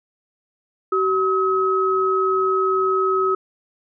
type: tone pair together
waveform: sine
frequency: 380.4 / 1278 Hz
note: F#4 / D#6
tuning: +48 / +46 cents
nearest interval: octave + major sixth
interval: 2098 cents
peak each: -19 dBFS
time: 0.92-3.35 s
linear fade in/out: 5 ms
effects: none